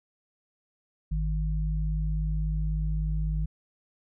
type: tone pair together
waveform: sine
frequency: 51.91 / 155.56 Hz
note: G#1 / D#3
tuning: 0 / 0 cents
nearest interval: octave + perfect fifth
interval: 1900 cents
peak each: -26 / -31 dBFS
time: 1.11-3.46 s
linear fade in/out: 10 ms
effects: none